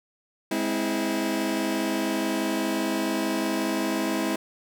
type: chord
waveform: sawtooth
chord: Ab augmented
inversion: none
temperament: just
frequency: 207.7 / 259.6 / 324.5 Hz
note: Ab3 / C4 / E4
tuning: 0 / -13 / -27 cents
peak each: -26 / -26 / -23 dBFS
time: 0.51-4.36 s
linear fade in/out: 5 ms
effects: none